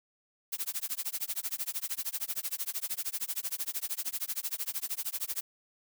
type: noise with tremolo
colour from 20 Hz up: blue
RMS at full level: -32 dBFS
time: 0.52-5.41 s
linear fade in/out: 10 ms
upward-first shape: sine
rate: 13 Hz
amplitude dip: 100%
effects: none